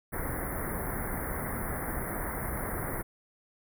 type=band-stop noise; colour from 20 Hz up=pink; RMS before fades=-34 dBFS; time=0.12-3.03 s; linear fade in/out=20 ms; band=2100 to 9600 Hz; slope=96 dB/octave; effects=none